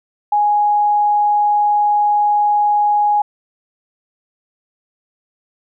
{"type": "tone", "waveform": "sine", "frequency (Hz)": 830.6, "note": "G#5", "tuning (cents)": 0, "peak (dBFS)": -11, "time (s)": [0.32, 3.22], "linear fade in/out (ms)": 5, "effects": []}